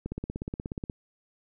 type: click train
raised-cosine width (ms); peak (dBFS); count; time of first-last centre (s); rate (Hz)
3; -20; 15; 0.06-0.898; 16.7
effects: none